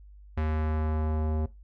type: tone with low-pass filter sweep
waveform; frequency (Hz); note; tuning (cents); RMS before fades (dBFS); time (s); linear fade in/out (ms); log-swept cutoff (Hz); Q
square; 77.78; D#2; 0; -28; 0.37-1.46; 5; 2100 to 650; 1
effects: noise-tail reverb RT60 0.2 s tail -18 dB re dry + added 50 Hz sine -47 dBFS peak until 1.63 s